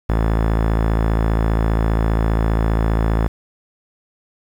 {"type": "tone with low-pass filter", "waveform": "sawtooth", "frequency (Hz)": 55, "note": "A1", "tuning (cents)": 0, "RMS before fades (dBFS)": -17, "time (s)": [0.09, 3.28], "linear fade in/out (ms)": 5, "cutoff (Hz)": 1400, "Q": 0.99, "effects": ["7-bit"]}